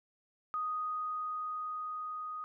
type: tone with level ramp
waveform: sine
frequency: 1244.5 Hz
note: D#6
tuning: in tune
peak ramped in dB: -32 to -38 dBFS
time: 0.54-2.44 s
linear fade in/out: 0 ms
effects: none